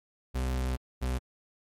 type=tone pair in turn; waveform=40% pulse; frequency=63.9 / 63.5 Hz; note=C2 / B1; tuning=-40 / +49 cents; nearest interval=unison; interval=11 cents; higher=first; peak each=-27 dBFS; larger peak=neither; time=0.34-0.77 / 1.01-1.19 s; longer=first; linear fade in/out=20 ms; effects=MP3 64 kbps